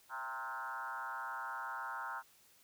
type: tone with frequency modulation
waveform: sine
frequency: 1174.7 Hz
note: D6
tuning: in tune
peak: -39 dBFS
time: 0.09-2.23 s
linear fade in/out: 50 ms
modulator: 126 Hz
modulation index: 2.8
effects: white hiss -66 dBFS RMS until 2.63 s